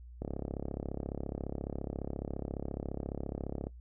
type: click train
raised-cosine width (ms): 2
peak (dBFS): -23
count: 120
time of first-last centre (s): 0.22-3.669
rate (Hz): 34.5
effects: noise-tail reverb RT60 0.1 s tail -20 dB re dry + added 60 Hz sine -47 dBFS peak until 3.8 s